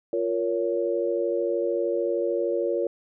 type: chord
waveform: sine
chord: Bb minor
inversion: second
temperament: just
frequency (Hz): 349.6 / 466.2 / 559.4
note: F4 / Bb4 / Db5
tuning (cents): +2 / 0 / +16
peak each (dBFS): -27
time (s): 0.13-2.87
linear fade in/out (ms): 2
effects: none